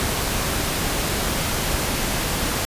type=noise; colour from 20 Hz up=pink; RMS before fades=-23 dBFS; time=0-2.65 s; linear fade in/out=0 ms; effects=resampled to 32000 Hz